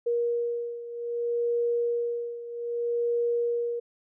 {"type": "beating tone pair", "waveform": "sine", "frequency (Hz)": [473.5, 474.13], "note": ["A#4", "A#4"], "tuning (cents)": [27, 29], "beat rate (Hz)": 0.63, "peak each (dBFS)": [-27, -31], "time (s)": [0.06, 3.8], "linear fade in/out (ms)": 10, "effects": []}